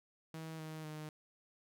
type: tone with pitch steps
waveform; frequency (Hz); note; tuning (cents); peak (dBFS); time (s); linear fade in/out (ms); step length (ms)
sawtooth; 160.3 / 157.2 / 153.7; E3 / D#3 / D#3; -48 / +18 / -21; -40; 0.34-1.09; 2; 250
effects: none